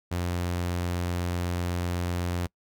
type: tone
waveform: sawtooth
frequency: 88 Hz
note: F2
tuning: 14 cents sharp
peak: -23 dBFS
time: 0.11-2.47 s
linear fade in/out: 10 ms
effects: noise-tail reverb RT60 0.1 s tail -26 dB re dry